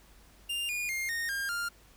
45% pulse tone with pitch steps, 2800 / 2438 / 2122 / 1847.3 / 1608.2 / 1400 Hz, F7 / D#7 / C7 / A#6 / G6 / F6, +4 / -36 / +24 / -16 / +44 / +4 cents, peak -31 dBFS, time 0.49-1.69 s, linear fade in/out 10 ms, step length 200 ms, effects added 50 Hz sine -58 dBFS peak until 1.96 s + pink hiss -60 dBFS RMS until 1.96 s

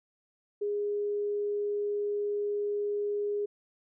sine tone, 411.7 Hz, G#4, 15 cents flat, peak -28 dBFS, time 0.61-3.46 s, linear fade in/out 10 ms, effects none

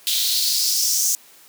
white noise with high-pass filter sweep, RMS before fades -20 dBFS, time 0.07-1.15 s, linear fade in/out 0 ms, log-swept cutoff 3500 to 6500 Hz, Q 4.2, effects white hiss -49 dBFS RMS until 1.48 s + high-pass 200 Hz 12 dB/octave

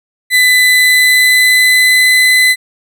35% pulse tone with pitch glide, 2003 to 2016 Hz, B6 to B6, +24 to +35 cents, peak -4 dBFS, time 0.3-2.56 s, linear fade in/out 50 ms, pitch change +11 cents, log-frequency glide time 0.65-2.11 s, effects none

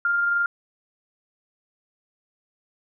sine tone with amplitude modulation, 1400 Hz, F6, 4 cents sharp, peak -18 dBFS, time 0.05-0.46 s, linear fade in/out 2 ms, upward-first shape sine, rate 22.8 Hz, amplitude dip 25%, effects none

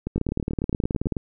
two click trains, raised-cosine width 3 ms, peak -11 / -13 dBFS, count 19 / 11, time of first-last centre 0.16-1.123 / 0.07-1.168 s, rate 18.7 / 9.11 Hz, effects none

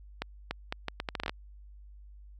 accelerating click train, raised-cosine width 0.3 ms, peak -16 dBFS, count 12, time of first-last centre 0.22-1.295 s, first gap 290 ms, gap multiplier 0.74, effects added 50 Hz sine -48 dBFS peak until 2.39 s

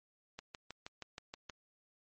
click train, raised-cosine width 0.2 ms, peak -27 dBFS, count 8, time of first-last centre 0.39-1.498 s, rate 6.32 Hz, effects MP3 32 kbps

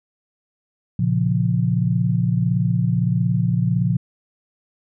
sine chord, Bb minor, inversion none, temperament equal with one note detuned, 117.01 / 138.59 / 174.61 Hz, Bb2 / Db3 / F3, +7 / 0 / 0 cents, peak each -20 / -22 / -20 dBFS, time 0.99-3.97 s, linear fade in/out 5 ms, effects none

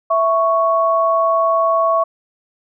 sine tone pair together, 660 / 1110 Hz, E5 / C#6, +2 / +2 cents, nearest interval major sixth, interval 900 cents, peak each -15 dBFS, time 0.1-2.04 s, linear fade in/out 10 ms, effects none

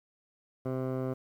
15% pulse tone with low-pass filter, 130 Hz, C3, 11 cents flat, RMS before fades -33 dBFS, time 0.65-1.14 s, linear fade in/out 10 ms, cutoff 850 Hz, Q 1.2, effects 10-bit

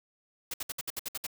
white noise bursts, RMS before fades -35 dBFS, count 9, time 0.51-1.267 s, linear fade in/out 5 ms, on 29 ms, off 62 ms, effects none

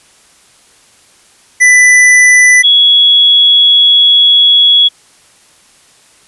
square / sine tone pair in turn, 1991 / 3355 Hz, B6 / G#7, +14 / +17 cents, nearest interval major sixth, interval 903 cents, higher second, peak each -3 dBFS, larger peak neither, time 1.6-2.63 / 2.63-4.89 s, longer second, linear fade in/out 20 ms, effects white hiss -45 dBFS RMS until 6.27 s + resampled to 24000 Hz

